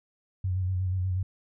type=tone with vibrato; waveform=sine; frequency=92.5 Hz; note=F#2; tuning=in tune; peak=-25 dBFS; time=0.44-1.23 s; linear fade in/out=5 ms; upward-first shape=square; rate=8.3 Hz; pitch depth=34 cents each way; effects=none